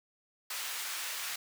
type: high-pass noise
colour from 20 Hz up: pink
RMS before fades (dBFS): -38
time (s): 0.5-1.36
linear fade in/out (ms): 5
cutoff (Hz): 1500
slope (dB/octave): 12
effects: none